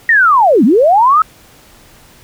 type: linear two-way sweep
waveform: sine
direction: down then up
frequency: 1901 to 189.7 to 1313 Hz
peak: -5 dBFS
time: 0.09-1.22 s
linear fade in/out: 2 ms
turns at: 0.64 s
effects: pink hiss -43 dBFS RMS until 2.23 s